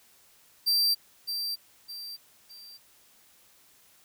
45% pulse tone with echo, 4699 Hz, D8, in tune, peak -21 dBFS, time 0.66-0.95 s, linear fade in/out 20 ms, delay 610 ms, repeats 3, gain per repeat -8 dB, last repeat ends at 2.78 s, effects white hiss -60 dBFS RMS until 4.04 s

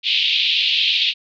white band-pass noise, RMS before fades -18 dBFS, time 0.03-1.14 s, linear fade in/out 50 ms, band 2600 to 3900 Hz, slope 48 dB/octave, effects none

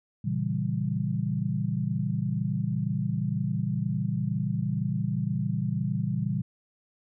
sine chord, A# diminished seventh, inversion none, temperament equal, 116.54 / 138.59 / 164.81 / 196 Hz, A#2 / C#3 / E3 / G3, 0 / 0 / 0 / 0 cents, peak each -31 dBFS, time 0.24-6.42 s, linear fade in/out 10 ms, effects none

